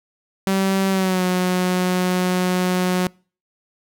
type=tone with pitch glide; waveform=sawtooth; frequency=192.7 to 182.2 Hz; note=G3 to F#3; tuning=-29 to -26 cents; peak=-13 dBFS; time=0.47-3.07 s; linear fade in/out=0 ms; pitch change=-97 cents; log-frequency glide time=0.9-1.24 s; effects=noise-tail reverb RT60 0.4 s tail -26 dB re dry